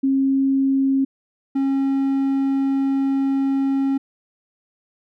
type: tone pair in turn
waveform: sine / triangle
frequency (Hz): 270.1 / 272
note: C#4 / C#4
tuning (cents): -45 / -33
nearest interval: unison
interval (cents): 12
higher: second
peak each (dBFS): -15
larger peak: neither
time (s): 0.03-1.05 / 1.55-3.98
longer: second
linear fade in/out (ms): 10
effects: none